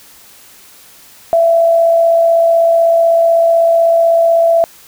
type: tone with amplitude modulation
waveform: sine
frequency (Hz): 668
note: E5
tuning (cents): +23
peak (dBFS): -5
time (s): 1.33-4.64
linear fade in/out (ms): 0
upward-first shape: sine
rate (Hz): 56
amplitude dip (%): 35
effects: white hiss -41 dBFS RMS until 4.87 s